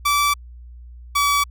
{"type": "tone pair in turn", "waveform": "sawtooth", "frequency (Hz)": [1158, 1144], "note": ["D6", "D6"], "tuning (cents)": [-25, -46], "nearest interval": "unison", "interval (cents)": 21, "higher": "first", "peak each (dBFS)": -12, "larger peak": "neither", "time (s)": [[0.05, 0.34], [1.15, 1.44]], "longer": "neither", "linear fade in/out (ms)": 10, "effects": ["added 60 Hz sine -37 dBFS peak until 1.5 s"]}